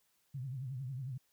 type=tone with vibrato; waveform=sine; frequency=130.81 Hz; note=C3; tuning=in tune; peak=-38 dBFS; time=0.34-1.18 s; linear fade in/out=10 ms; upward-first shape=triangle; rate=11 Hz; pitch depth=160 cents each way; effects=white hiss -75 dBFS RMS until 1.32 s